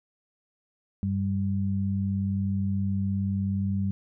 sine tone pair together, 96.8 / 195.96 Hz, G2 / G3, -21 / 0 cents, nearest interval octave, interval 1221 cents, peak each -27 dBFS, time 1.03-3.91 s, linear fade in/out 0 ms, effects none

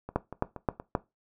two click trains, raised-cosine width 1 ms, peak -11 / -24 dBFS, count 4 / 4, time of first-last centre 0.16-0.952 / 0.09-0.799 s, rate 3.79 / 4.23 Hz, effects noise-tail reverb RT60 0.2 s tail -17 dB re dry

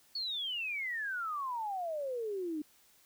sine exponential sweep, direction down, 4490 to 293.7 Hz, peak -34 dBFS, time 0.15-2.62 s, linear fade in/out 5 ms, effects white hiss -65 dBFS RMS until 3.05 s

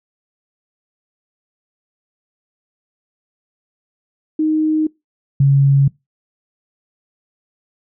sine tone pair in turn, 311.1 / 138.58 Hz, D#4 / C#3, 0 / 0 cents, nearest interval octave + major second, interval 1400 cents, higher first, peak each -13 / -8 dBFS, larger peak second, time 4.39-4.87 / 5.4-5.88 s, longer neither, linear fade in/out 5 ms, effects noise-tail reverb RT60 0.2 s tail -23 dB re dry

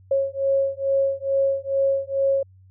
sine beating tone pair, 545 / 547.3 Hz, C#5 / C#5, -29 / -22 cents, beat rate 2.3 Hz, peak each -22 dBFS, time 0.11-2.43 s, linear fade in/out 5 ms, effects added 94 Hz sine -48 dBFS peak until 2.7 s

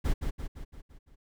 brown noise with echo, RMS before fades -25 dBFS, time 0.04-0.14 s, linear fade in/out 20 ms, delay 170 ms, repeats 6, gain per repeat -5 dB, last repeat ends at 1.16 s, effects none

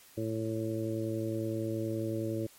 harmonic tone, 111.2 Hz, A2, 19 cents sharp, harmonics 1 / 2 / 3 / 4 / 5, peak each -36 / -40 / -34 / -41 / -39 dBFS, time 0.17-2.47 s, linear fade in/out 10 ms, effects white hiss -57 dBFS RMS until 2.58 s + MP3 64 kbps

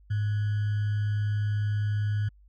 sine tone with sample-and-hold, 104.7 Hz, G#2, 15 cents sharp, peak -24 dBFS, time 0.1-2.29 s, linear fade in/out 10 ms, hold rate 1575 Hz, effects added 50 Hz sine -53 dBFS peak until 2.48 s + low-pass 3000 Hz 12 dB/octave

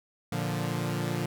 sawtooth chord, Bb major, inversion none, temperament equal, 116.54 / 146.83 / 174.61 Hz, Bb2 / D3 / F3, 0 / 0 / 0 cents, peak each -29 dBFS, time 0.32-1.26 s, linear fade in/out 5 ms, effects none

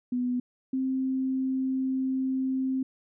sine tone pair in turn, 247.9 / 262.6 Hz, B3 / C4, +7 / +6 cents, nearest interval minor second, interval 99 cents, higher second, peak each -25 dBFS, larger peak neither, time 0.12-0.4 / 0.73-2.83 s, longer second, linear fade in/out 5 ms, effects none

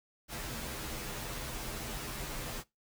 pink noise with comb filter, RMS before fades -40 dBFS, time 0.28-2.64 s, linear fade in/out 50 ms, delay 11 ms, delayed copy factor -0.85, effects noise-tail reverb RT60 0.2 s tail -21 dB re dry

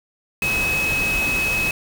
sine tone in noise, 2560 Hz, D#7, 49 cents sharp, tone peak -19 dBFS, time 0.42-1.71 s, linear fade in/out 2 ms, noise pink, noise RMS -27 dBFS, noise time 0.42-1.71 s, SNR +5 dB, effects none

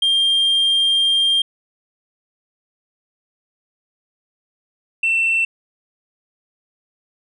sine tone pair in turn, 3196 / 2688 Hz, G7 / E7, +33 / +33 cents, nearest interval minor third, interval 300 cents, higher first, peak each -11 / -13 dBFS, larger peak first, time 0.02-1.42 / 5.03-5.45 s, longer first, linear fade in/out 5 ms, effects tanh soft clip ceiling -12 dBFS

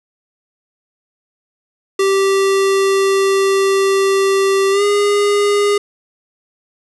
square tone with pitch glide, 390 to 408.9 Hz, G4 to G#4, -9 to -27 cents, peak -12 dBFS, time 1.99-5.78 s, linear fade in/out 5 ms, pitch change +82 cents, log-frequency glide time 4.71-4.83 s, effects resampled to 24000 Hz + 7-bit

